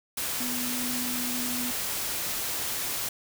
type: tone in noise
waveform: sine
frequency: 247.2 Hz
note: B3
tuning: 2 cents sharp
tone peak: -33 dBFS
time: 0.4-1.71 s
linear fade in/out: 5 ms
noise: white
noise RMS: -31 dBFS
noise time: 0.17-3.09 s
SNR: -5 dB
effects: none